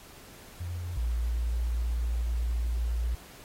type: tone pair in turn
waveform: sine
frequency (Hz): 87.31 / 58.27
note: F2 / A#1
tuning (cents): 0 / 0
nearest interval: perfect fifth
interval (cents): 700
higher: first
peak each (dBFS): -32 / -26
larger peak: second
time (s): 0.6-0.97 / 0.97-3.15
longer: second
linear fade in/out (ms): 5
effects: pink hiss -51 dBFS RMS until 3.44 s + AAC 48 kbps